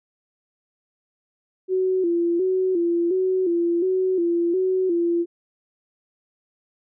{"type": "tone with vibrato", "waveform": "sine", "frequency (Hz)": 357.4, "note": "F4", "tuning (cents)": 40, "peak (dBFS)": -18, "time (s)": [1.68, 5.26], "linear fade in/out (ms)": 50, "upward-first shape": "square", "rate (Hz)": 1.4, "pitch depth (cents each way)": 77, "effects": []}